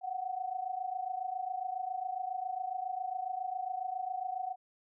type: tone pair together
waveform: sine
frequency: 727 / 754.3 Hz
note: F#5 / F#5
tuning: -31 / +33 cents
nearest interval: minor second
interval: 64 cents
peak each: -38 / -36 dBFS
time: 0.01-4.56 s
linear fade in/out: 50 ms
effects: none